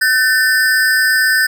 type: ring-modulated tone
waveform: square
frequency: 1652 Hz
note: G#6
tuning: 10 cents flat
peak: -8 dBFS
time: 0.01-1.47 s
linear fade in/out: 10 ms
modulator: 130 Hz
effects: none